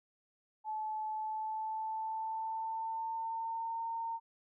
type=tone with pitch glide; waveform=sine; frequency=865 to 913.8 Hz; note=A5 to A#5; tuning=-30 to -35 cents; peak=-35 dBFS; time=0.64-4.2 s; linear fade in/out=50 ms; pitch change=+95 cents; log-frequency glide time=1.09-3.84 s; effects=none